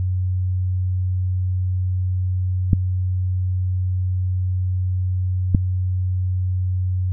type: clicks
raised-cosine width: 5 ms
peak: -3 dBFS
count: 2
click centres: 2.732 / 5.548 s
effects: added 92 Hz sine -18 dBFS peak until 7.12 s